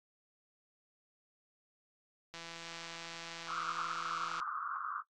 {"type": "click train", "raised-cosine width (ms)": 0.2, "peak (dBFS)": -29, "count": 345, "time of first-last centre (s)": [2.34, 4.4], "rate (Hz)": 167}
{"type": "band-pass noise", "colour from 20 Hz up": "white", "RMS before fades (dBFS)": -40, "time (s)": [3.46, 5.03], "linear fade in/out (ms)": 50, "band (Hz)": [1100, 1400], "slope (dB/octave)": 96}
{"effects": ["noise-tail reverb RT60 0.1 s tail -20 dB re dry", "AAC 32 kbps"]}